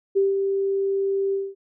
sine tone with ADSR envelope, 392 Hz, G4, in tune, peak -15 dBFS, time 0.15-1.55 s, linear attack 21 ms, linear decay 170 ms, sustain -5 dB, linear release 220 ms, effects none

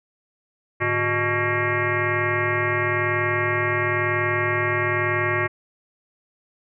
sine tone with frequency modulation, 1118 Hz, C#6, 14 cents sharp, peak -19 dBFS, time 0.8-5.48 s, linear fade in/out 20 ms, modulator 253 Hz, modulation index 4.3, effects none

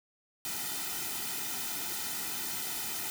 white noise with comb filter, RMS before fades -36 dBFS, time 0.45-3.1 s, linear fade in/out 0 ms, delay 1.8 ms, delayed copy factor -0.85, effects none

